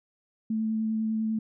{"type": "tone with vibrato", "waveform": "sine", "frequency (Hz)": 220, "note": "A3", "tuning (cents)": 0, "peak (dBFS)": -25, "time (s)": [0.5, 1.39], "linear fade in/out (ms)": 5, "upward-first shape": "sine", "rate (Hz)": 10, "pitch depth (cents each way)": 11, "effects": []}